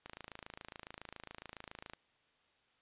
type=click train; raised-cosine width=0.3 ms; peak=-30 dBFS; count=52; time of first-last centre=0.06-1.935 s; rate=27.2 Hz; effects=white hiss -73 dBFS RMS until 2.81 s + resampled to 8000 Hz